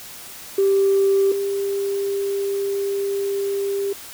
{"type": "tone pair in turn", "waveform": "sine", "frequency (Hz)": [392, 397.2], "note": ["G4", "G4"], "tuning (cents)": [0, 23], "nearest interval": "unison", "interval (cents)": 23, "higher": "second", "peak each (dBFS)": [-13, -20], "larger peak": "first", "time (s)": [[0.58, 1.32], [1.32, 3.93]], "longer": "second", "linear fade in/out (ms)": 5, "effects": ["tanh soft clip ceiling -9 dBFS", "white hiss -38 dBFS RMS until 4.13 s"]}